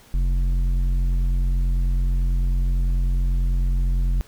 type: tone with tanh clipping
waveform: sine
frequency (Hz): 44.56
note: F1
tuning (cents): +36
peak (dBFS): -19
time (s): 0.14-4.21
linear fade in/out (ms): 0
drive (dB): 9
effects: pink hiss -51 dBFS RMS until 4.27 s